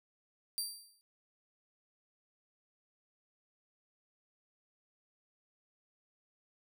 20% pulse tone with exponential decay, 4699 Hz, D8, in tune, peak -26 dBFS, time 0.58-1.01 s, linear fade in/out 0 ms, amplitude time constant 93 ms, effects none

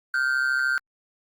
triangle ring-modulated tone, 1480 Hz, F#6, in tune, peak -16 dBFS, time 0.14-0.78 s, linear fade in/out 0 ms, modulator 66.6 Hz, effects Opus 24 kbps

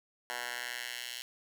10% pulse tone with high-pass filter sweep, 121.8 Hz, B2, 24 cents flat, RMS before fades -40 dBFS, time 0.3-1.22 s, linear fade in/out 0 ms, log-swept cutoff 1100 to 3100 Hz, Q 1.4, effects none

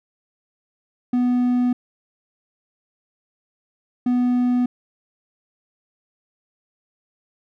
triangle tone pair in turn, 246.9 / 246.9 Hz, B3 / B3, 0 / 0 cents, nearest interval unison, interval 0 cents, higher neither, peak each -14 dBFS, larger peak neither, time 1.13-1.73 / 4.06-4.66 s, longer neither, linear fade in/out 5 ms, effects none

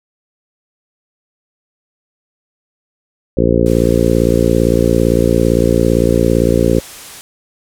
harmonic tone, 57.7 Hz, A#1, 17 cents flat, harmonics 1 / 2 / 3 / 4 / 5 / 6 / 7 / 8 / 9, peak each -18 / -18 / -18 / -18 / -18 / -18 / -18 / -18 / -18 dBFS, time 3.37-6.8 s, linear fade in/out 5 ms
white low-pass noise, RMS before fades -35 dBFS, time 3.66-7.21 s, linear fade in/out 0 ms, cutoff 12000 Hz, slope 24 dB/octave
effects none

